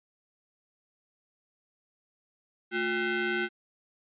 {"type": "ring-modulated tone", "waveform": "sawtooth", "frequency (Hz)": 578, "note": "D5", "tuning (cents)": -28, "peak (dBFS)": -20, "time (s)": [2.71, 3.49], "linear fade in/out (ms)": 50, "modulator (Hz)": 935, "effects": ["resampled to 8000 Hz"]}